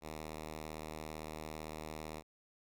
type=tone; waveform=5% pulse; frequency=77.78 Hz; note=D#2; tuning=in tune; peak=-32 dBFS; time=0.01-2.23 s; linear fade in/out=50 ms; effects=none